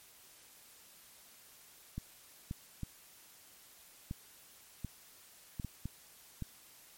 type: clicks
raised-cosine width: 5 ms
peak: -26 dBFS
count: 9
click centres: 1.98 / 2.511 / 2.833 / 4.111 / 4.847 / 5.598 / 5.647 / 5.856 / 6.423 s
effects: white hiss -59 dBFS RMS until 6.97 s + MP3 64 kbps